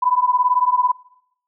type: beating tone pair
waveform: sine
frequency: 987.8 / 1005.8 Hz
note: B5 / B5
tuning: 0 / +31 cents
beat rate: 18 Hz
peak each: -17 dBFS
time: 0.02-0.92 s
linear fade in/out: 10 ms
effects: noise-tail reverb RT60 0.8 s tail -24 dB re dry